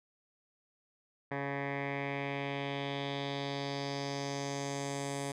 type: tone with low-pass filter sweep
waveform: 10% pulse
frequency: 140 Hz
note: C#3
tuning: 18 cents sharp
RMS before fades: -37 dBFS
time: 1.31-5.32 s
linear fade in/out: 5 ms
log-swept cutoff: 1700 to 8800 Hz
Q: 2.8
effects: none